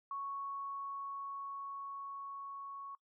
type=tone with level ramp; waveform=sine; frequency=1108.7 Hz; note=C#6; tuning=in tune; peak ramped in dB=-38 to -44 dBFS; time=0.11-2.95 s; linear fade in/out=2 ms; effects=noise-tail reverb RT60 0.1 s tail -22 dB re dry